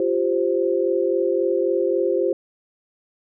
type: chord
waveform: sine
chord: F suspended second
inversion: none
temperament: just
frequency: 349.2 / 392.9 / 523.8 Hz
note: F4 / G4 / C5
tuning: 0 / +4 / +2 cents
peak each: -22 dBFS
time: 0-2.33 s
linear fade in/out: 2 ms
effects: none